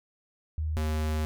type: tone pair in turn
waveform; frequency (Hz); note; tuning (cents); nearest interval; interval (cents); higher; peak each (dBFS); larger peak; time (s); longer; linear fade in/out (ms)
sine / square; 77.78 / 77.43; D#2 / D#2; 0 / -8; unison; 8; first; -27; neither; 0.58-0.77 / 0.77-1.25; second; 0
effects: none